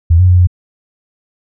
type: tone with pitch steps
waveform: sine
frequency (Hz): 83.4 / 91.5 / 90.1 / 89.6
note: E2 / F#2 / F#2 / F2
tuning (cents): +21 / -19 / -45 / +45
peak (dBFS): -4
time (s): 0.1-0.472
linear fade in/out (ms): 10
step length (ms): 93
effects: none